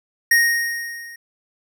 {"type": "tone with level ramp", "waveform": "square", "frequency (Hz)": 1864.7, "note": "A#6", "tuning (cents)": 0, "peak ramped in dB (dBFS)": [-11, -37], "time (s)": [0.31, 1.16], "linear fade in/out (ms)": 5, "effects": []}